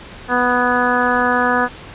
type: harmonic tone with a mistuned harmonic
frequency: 246.9 Hz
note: B3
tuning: in tune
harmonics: 1 / 2 / 3 / 4 / 5 / 6 / 7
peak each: -21 / -21 / -21 / -21 / -21 / -21 / -21 dBFS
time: 0.28-1.69 s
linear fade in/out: 50 ms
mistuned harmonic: 7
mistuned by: -24 cents
effects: pink hiss -36 dBFS RMS until 1.94 s + resampled to 8000 Hz